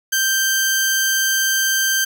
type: tone pair together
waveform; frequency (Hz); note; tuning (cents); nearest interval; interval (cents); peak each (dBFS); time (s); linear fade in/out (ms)
sawtooth; 1568 / 3136; G6 / G7; 0 / 0; octave; 1200; -14; 0.12-2.05; 10
effects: none